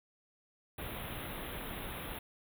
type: band-stop noise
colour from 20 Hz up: pink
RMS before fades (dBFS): -42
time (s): 0.78-2.19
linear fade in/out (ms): 5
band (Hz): 3800 to 10000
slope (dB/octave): 96
effects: none